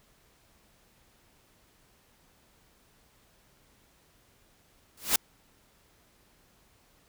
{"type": "noise with exponential growth", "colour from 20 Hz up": "white", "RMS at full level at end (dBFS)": -19, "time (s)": [4.97, 5.16], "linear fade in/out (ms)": 5, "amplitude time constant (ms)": 41, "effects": ["pink hiss -64 dBFS RMS until 7.08 s"]}